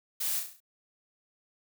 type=noise with echo; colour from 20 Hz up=blue; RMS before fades=-32 dBFS; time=0.2-0.4 s; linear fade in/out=10 ms; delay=34 ms; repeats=6; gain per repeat=-5 dB; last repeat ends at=0.604 s; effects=none